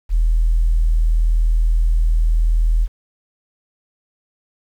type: tone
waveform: sine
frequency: 40.41 Hz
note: E1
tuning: 34 cents flat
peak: -11 dBFS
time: 0.09-2.88 s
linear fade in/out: 50 ms
effects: tanh soft clip ceiling -7 dBFS + 8-bit